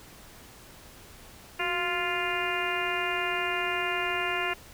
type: harmonic tone with a mistuned harmonic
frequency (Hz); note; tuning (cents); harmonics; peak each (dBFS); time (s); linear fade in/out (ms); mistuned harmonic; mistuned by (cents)
349.2; F4; 0; 1 / 2 / 3 / 4 / 5 / 6 / 7 / 8; -35 / -35 / -35 / -35 / -35 / -35 / -35 / -35; 1.59-4.54; 10; 1; +87
effects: pink hiss -50 dBFS RMS until 4.73 s